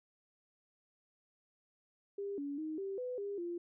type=tone with pitch steps; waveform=sine; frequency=400.5 / 284.3 / 312.3 / 390.5 / 499.7 / 403.1 / 345.9 Hz; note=G4 / C#4 / D#4 / G4 / B4 / G4 / F4; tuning=+37 / +44 / +7 / -7 / +20 / +48 / -17 cents; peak=-37 dBFS; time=2.18-3.58 s; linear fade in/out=5 ms; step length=200 ms; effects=none